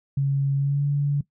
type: tone with pitch glide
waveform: sine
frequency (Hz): 138.59 to 143.23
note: C#3 to D3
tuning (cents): 0 to -43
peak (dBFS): -19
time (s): 0.17-1.21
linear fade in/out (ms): 5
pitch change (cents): +57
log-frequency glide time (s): 0.56-0.85
effects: noise-tail reverb RT60 0.1 s tail -18 dB re dry